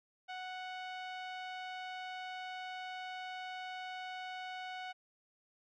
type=tone with low-pass filter; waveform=sawtooth; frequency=740 Hz; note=F#5; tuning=in tune; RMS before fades=-44 dBFS; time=0.28-4.93 s; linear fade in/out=20 ms; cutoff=3200 Hz; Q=1.4; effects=none